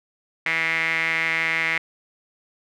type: tone with band-pass filter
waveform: sawtooth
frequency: 163.1 Hz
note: E3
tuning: 18 cents flat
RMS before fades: -23 dBFS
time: 0.46-1.78 s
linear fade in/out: 2 ms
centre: 2100 Hz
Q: 7
effects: none